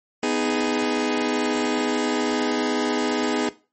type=chord; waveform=sawtooth; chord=G# minor; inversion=first; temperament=just; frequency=249.2 / 311.5 / 415.3 Hz; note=B3 / D#4 / G#4; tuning=+16 / +2 / 0 cents; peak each=-21 / -22 / -21 dBFS; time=0.23-3.49 s; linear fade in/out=2 ms; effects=noise-tail reverb RT60 0.3 s tail -17 dB re dry + MP3 32 kbps